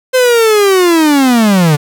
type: linear sweep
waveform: 45% pulse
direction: down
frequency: 520 to 141.7 Hz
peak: -6 dBFS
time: 0.13-1.77 s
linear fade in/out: 20 ms
effects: none